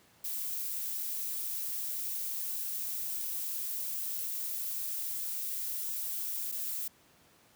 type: noise with dropouts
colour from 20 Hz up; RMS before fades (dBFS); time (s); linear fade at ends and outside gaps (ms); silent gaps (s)
violet; -36; 0.24-6.88; 5; 6.517-6.522
effects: pink hiss -63 dBFS RMS until 7.55 s + high-pass 100 Hz 12 dB/octave